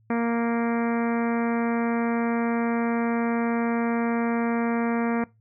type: harmonic tone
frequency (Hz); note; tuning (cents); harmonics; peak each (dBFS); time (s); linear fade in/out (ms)
233.1; A#3; 0; 1 / 2 / 3 / 4 / 5 / 6 / 7 / 8 / 9 / 10; -23 / -29 / -33 / -35 / -37 / -39 / -40 / -41 / -42 / -43; 0.1-5.24; 2
effects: noise-tail reverb RT60 0.2 s tail -21 dB re dry + added 110 Hz sine -58 dBFS peak until 5.4 s